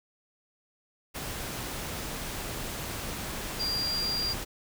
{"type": "tone in noise", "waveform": "sine", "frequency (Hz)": 4767, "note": "D8", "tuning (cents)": 25, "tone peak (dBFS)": -28, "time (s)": [3.59, 4.34], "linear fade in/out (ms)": 20, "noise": "pink", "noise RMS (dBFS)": -36, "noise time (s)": [1.14, 4.45], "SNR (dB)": 5, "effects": []}